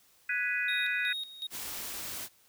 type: chord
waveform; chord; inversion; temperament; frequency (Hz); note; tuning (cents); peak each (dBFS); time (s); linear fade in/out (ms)
sine; G# minor seventh; third; equal with one note detuned; 1480 / 1670.8 / 1975.5 / 2489; F#6 / G#6 / B6 / D#7; 0 / +10 / 0 / 0; -34 / -35 / -34 / -33; 0.29-1.13; 5
type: tone with tremolo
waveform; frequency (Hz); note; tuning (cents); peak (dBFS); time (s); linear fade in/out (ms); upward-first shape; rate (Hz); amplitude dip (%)
triangle; 3746; A#7; +8; -32; 0.68-1.47; 5; square; 2.7; 75
type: noise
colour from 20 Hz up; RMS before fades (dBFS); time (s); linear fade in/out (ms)
white; -39; 1.5-2.29; 50
effects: white hiss -64 dBFS RMS until 2.48 s